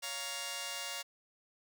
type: chord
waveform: 5% pulse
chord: Bb minor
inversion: first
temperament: just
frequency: 559.4 / 699.2 / 932.3 Hz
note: Db5 / F5 / Bb5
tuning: +16 / +2 / 0 cents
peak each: -32 dBFS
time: 0.02-1.03 s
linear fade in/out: 20 ms
effects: none